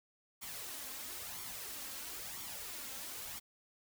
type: noise with flanger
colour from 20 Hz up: white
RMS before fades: -45 dBFS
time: 0.41-3.4 s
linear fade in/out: 20 ms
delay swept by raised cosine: 0.89 to 3.79 ms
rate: 1 Hz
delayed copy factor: +0.55
effects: none